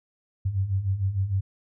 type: beating tone pair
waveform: sine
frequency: 92.5 / 99.1 Hz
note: F#2 / G2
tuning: 0 / +19 cents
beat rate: 6.6 Hz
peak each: -29 / -24 dBFS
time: 0.45-1.41 s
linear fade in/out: 10 ms
effects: none